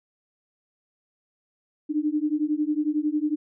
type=beating tone pair; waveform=sine; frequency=296.2 / 307.2 Hz; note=D4 / D#4; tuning=+15 / -22 cents; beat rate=11 Hz; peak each=-25 dBFS; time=1.89-3.36 s; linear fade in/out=20 ms; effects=none